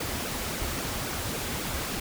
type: noise with flanger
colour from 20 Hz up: pink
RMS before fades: -32 dBFS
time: 0-2 s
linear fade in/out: 5 ms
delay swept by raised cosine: 0.97 to 6.87 ms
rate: 3.7 Hz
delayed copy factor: -0.7
effects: none